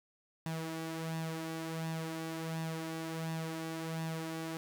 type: tone with flanger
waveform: sawtooth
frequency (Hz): 162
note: E3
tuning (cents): -30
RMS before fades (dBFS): -39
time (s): 0.46-4.57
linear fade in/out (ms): 0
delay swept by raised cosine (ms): 1.1 to 3.6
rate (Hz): 1.4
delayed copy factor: +0.55
effects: none